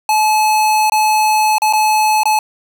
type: tone with dropouts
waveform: square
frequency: 860 Hz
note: A5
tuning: 40 cents flat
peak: -11 dBFS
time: 0.09-2.39 s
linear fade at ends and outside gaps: 2 ms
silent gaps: 0.898-0.92 / 1.583-1.619 / 1.727-1.734 / 2.234-2.255 s
effects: none